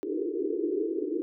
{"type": "band-pass noise", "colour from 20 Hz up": "pink", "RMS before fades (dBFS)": -30, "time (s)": [0.03, 1.22], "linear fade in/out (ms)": 0, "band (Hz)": [300, 450], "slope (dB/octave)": 96, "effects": []}